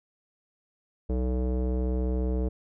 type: tone with low-pass filter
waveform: square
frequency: 62.8 Hz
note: B1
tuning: 30 cents sharp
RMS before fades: -27 dBFS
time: 1.09-2.49 s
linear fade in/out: 10 ms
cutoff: 470 Hz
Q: 2.3
effects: none